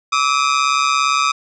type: ring-modulated tone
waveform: sawtooth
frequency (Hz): 1224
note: D#6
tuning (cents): -29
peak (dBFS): -7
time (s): 0.12-1.32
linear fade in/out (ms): 10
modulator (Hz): 68.7
effects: resampled to 16000 Hz + 8-bit